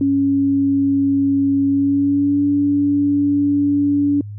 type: tone with pitch glide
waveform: sine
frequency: 277.2 to 286.6 Hz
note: C#4 to D4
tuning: 0 to -42 cents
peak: -13 dBFS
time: 0.01-4.21 s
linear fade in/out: 2 ms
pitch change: +58 cents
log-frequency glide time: 1.66-2.43 s
effects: added 103 Hz sine -28 dBFS peak until 4.38 s